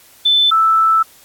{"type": "tone pair in turn", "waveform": "sine", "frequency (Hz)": [3520, 1318.5], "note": ["A7", "E6"], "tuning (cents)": [0, 0], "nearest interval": "octave + perfect fourth", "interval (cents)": 1700, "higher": "first", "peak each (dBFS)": -9, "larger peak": "neither", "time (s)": [[0.25, 0.51], [0.51, 1.03]], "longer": "second", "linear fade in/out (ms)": 10, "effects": ["white hiss -46 dBFS RMS until 1.24 s", "AAC 64 kbps"]}